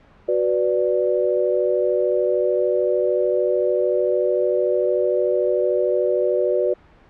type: chord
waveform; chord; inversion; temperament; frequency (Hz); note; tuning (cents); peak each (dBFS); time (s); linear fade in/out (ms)
sine; B minor; second; equal; 370 / 493.9 / 587.3; F#4 / B4 / D5; 0 / 0 / 0; -21; 0.28-6.74; 10
effects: pink hiss -51 dBFS RMS until 7.09 s + low-pass 2000 Hz 12 dB/octave